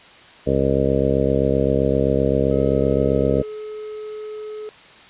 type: harmonic tone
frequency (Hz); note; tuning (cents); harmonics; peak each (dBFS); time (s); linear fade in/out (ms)
67.7; C#2; -40; 1 / 2 / 3 / 4 / 5 / 6 / 7 / 8 / 9; -26 / -24 / -25 / -24 / -30 / -24 / -21 / -26 / -25; 0.46-3.43; 20
type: tone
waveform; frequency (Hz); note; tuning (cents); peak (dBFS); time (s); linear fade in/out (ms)
triangle; 427.4; G#4; +50; -27; 2.51-4.69; 0
effects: white hiss -45 dBFS RMS until 5.09 s + resampled to 8000 Hz